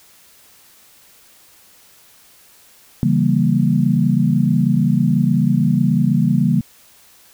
sine chord, C# diminished seventh, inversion none, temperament equal with one note detuned, 138.59 / 164.81 / 194.64 / 233.1 Hz, C#3 / E3 / G3 / Bb3, 0 / 0 / -12 / 0 cents, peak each -18 dBFS, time 3.03-6.61 s, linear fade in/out 0 ms, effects white hiss -49 dBFS RMS until 7.33 s

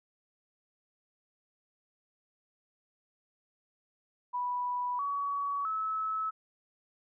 sine tone with pitch steps, 984 / 1130.3 / 1298.4 Hz, B5 / C#6 / E6, -7 / +33 / -27 cents, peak -30 dBFS, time 4.33-6.31 s, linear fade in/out 20 ms, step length 660 ms, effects none

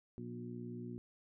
harmonic tone with a mistuned harmonic, 60 Hz, B1, 49 cents flat, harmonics 2 / 3 / 4 / 5 / 6, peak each -48 / -51 / -46 / -58 / -50 dBFS, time 0.18-0.98 s, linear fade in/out 0 ms, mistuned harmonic 5, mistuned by -15 cents, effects none

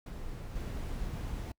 brown noise with level steps, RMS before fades -41 / -37 dBFS, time 0.06-1.52 s, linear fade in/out 5 ms, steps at 0.55 s, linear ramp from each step 10 ms, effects noise-tail reverb RT60 0.1 s tail -26 dB re dry

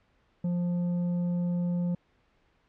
sine tone with tanh clipping, 175.5 Hz, F3, 9 cents sharp, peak -27 dBFS, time 0.44-1.95 s, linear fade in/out 5 ms, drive 6 dB, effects pink hiss -68 dBFS RMS until 2.68 s + low-pass 3000 Hz 12 dB/octave

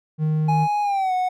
triangle tone, 155 Hz, D#3, 6 cents flat, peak -16 dBFS, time 0.18-0.68 s, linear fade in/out 50 ms
triangle tone with pitch glide, 830.6 to 735.7 Hz, G#5 to F#5, 0 to -10 cents, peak -17 dBFS, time 0.48-1.29 s, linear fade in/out 10 ms, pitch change -210 cents, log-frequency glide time 0.82-1.13 s
effects none

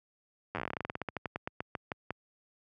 slowing click train, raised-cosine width 0.5 ms, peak -19 dBFS, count 26, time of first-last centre 0.55-2.106 s, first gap 10 ms, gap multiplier 1.13, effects high-pass 80 Hz 12 dB/octave

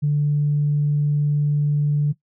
sine tone, 146.83 Hz, D3, in tune, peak -15 dBFS, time 0.02-2.13 s, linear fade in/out 20 ms, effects noise-tail reverb RT60 0.1 s tail -17 dB re dry + tanh soft clip ceiling -11 dBFS

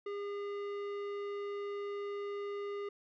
sine tone with tanh clipping, 405.7 Hz, G#4, 41 cents flat, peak -39 dBFS, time 0.06-2.89 s, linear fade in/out 5 ms, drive 14 dB, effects none

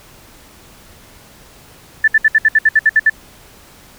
sine tone bursts, 1760 Hz, A6, in tune, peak -6 dBFS, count 11, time 2.04-3.098 s, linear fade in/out 5 ms, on 38 ms, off 64 ms, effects pink hiss -43 dBFS RMS until 3.98 s

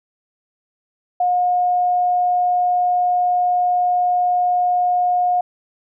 sine tone, 718 Hz, F5, 48 cents sharp, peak -14 dBFS, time 1.2-5.41 s, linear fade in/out 5 ms, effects none

